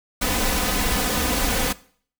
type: noise with comb filter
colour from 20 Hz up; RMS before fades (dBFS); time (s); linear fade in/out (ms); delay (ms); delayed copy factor
pink; -22; 0.21-1.73; 10; 4; +0.65
effects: noise-tail reverb RT60 0.5 s tail -19 dB re dry